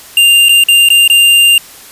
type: tone with dropouts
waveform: square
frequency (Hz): 2794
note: F7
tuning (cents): 0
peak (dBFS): -4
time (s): 0.17-1.58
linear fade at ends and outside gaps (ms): 2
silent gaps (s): 0.486-0.492 / 0.638-0.685 / 0.888-0.902 / 1.078-1.099
effects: white hiss -34 dBFS RMS until 1.91 s + resampled to 32000 Hz